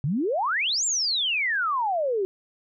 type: exponential two-way sweep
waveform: sine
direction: up then down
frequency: 127.9 to 7570 to 369.1 Hz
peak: -22 dBFS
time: 0.04-2.25 s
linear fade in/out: 0 ms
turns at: 0.85 s
effects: none